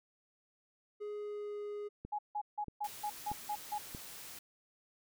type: tone with pitch glide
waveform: triangle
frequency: 416.9 to 414 Hz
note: G#4 to G#4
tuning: +7 to -5 cents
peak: -37 dBFS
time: 1-1.89 s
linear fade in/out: 20 ms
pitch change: -12 cents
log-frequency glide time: 1.13-1.58 s
type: click train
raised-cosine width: 3 ms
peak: -31 dBFS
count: 4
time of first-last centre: 2.05-3.949 s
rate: 1.58 Hz
type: tone bursts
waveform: sine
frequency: 835 Hz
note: G#5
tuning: 9 cents sharp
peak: -34 dBFS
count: 8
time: 2.12-3.784 s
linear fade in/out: 10 ms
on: 68 ms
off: 160 ms
type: noise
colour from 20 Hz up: white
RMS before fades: -49 dBFS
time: 2.84-4.39 s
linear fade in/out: 5 ms
effects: none